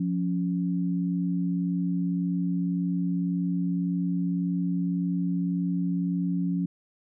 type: tone pair together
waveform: sine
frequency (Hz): 176.8 / 278.6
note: F3 / C#4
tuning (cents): +22 / +9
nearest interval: minor sixth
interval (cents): 787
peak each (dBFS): -25 / -30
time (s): 0-6.66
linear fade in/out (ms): 5
effects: none